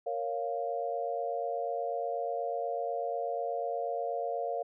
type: chord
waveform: sine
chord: Bb minor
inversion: none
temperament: equal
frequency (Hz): 466.2 / 554.4 / 698.5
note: Bb4 / Db5 / F5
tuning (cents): 0 / 0 / 0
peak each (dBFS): -36 / -36 / -34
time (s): 0.06-4.63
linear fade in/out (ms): 10
effects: none